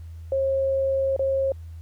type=tone with dropouts; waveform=sine; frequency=539 Hz; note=C#5; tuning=49 cents flat; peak=-20 dBFS; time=0.32-1.52 s; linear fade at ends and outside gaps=2 ms; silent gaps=1.164-1.193 s; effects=added 82 Hz sine -36 dBFS peak until 1.81 s + pink hiss -62 dBFS RMS until 1.81 s